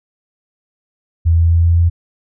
sine tone with pitch steps, 83 / 83.53 / 84.06 / 84.6 / 85.14 Hz, E2 / E2 / E2 / E2 / F2, +12 / +23 / +34 / +45 / -44 cents, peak -8 dBFS, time 1.25-1.9 s, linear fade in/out 20 ms, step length 130 ms, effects none

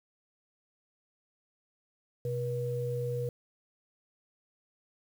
sine tone pair together, 126.92 / 481.4 Hz, B2 / B4, +48 / -44 cents, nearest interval octave + major seventh, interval 2308 cents, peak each -33 / -33 dBFS, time 2.25-3.29 s, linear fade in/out 2 ms, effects 9-bit

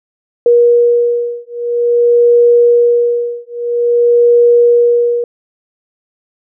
sine beating tone pair, 476.9 / 477.4 Hz, A#4 / A#4, +39 / +41 cents, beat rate 0.5 Hz, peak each -10 dBFS, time 0.46-5.24 s, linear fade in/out 2 ms, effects none

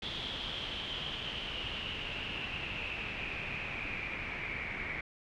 pink noise with low-pass filter sweep, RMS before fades -39 dBFS, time 0.02-5.01 s, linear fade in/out 5 ms, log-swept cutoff 3400 to 2200 Hz, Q 9.1, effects none

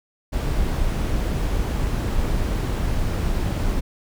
brown noise, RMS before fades -22 dBFS, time 0.32-3.81 s, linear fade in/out 20 ms, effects none

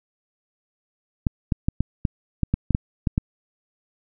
clicks, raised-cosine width 5 ms, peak -7 dBFS, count 11, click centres 1.268 / 1.522 / 1.685 / 1.806 / 2.052 / 2.433 / 2.54 / 2.707 / 2.749 / 3.072 / 3.179 s, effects none

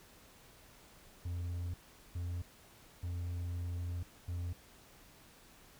triangle tone bursts at uneven times, 87.31 Hz, F2, in tune, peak -34 dBFS, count 4, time 1.25-1.74 / 2.15-2.42 / 3.03-4.03 / 4.28-4.53 s, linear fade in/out 5 ms, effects pink hiss -60 dBFS RMS until 5.79 s

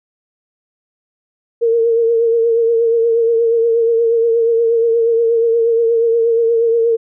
sine tone with vibrato, 460.6 Hz, A#4, 21 cents flat, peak -10 dBFS, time 1.61-6.97 s, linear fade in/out 20 ms, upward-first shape triangle, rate 8.4 Hz, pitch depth 43 cents each way, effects none

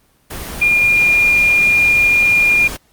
sine tone in noise, 2414 Hz, D7, 47 cents sharp, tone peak -9 dBFS, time 0.61-2.68 s, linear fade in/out 10 ms, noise pink, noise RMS -27 dBFS, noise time 0.3-2.77 s, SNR +15 dB, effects pink hiss -56 dBFS RMS until 2.92 s + Opus 24 kbps

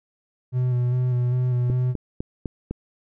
triangle tone with vibrato, 124.5 Hz, B2, 14 cents sharp, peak -17 dBFS, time 0.52-1.95 s, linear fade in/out 50 ms, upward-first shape square, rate 2.5 Hz, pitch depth 21 cents each way
click train, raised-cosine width 3 ms, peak -15 dBFS, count 5, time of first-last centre 1.7-2.71 s, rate 3.96 Hz
effects none

